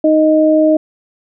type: tone pair together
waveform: sine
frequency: 311.1 / 622.3 Hz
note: D#4 / D#5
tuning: 0 / 0 cents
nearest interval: octave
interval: 1200 cents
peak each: -10 dBFS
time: 0.04-0.77 s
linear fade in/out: 5 ms
effects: none